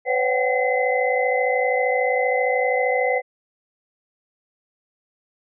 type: tone cluster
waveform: sine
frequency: 505 / 560 / 742 / 775 / 2043 Hz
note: B4 / C#5 / F#5 / G5 / C7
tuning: +39 / +18 / +5 / -20 / -42 cents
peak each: -21 / -26 / -26 / -27 / -24 dBFS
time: 0.05-3.22 s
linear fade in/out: 50 ms
effects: none